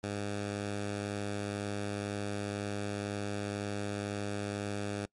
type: tone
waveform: 10% pulse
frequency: 102 Hz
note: G#2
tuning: 31 cents flat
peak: -26 dBFS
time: 0.03-5.06 s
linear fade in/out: 10 ms
effects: noise-tail reverb RT60 0.1 s tail -24 dB re dry + MP3 48 kbps